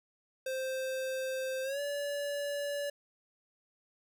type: tone with pitch glide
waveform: square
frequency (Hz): 523.3 to 574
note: C5 to D5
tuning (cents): 0 to -40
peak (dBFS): -34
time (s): 0.46-2.9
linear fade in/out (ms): 5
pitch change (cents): +160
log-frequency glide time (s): 1.63-1.8
effects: none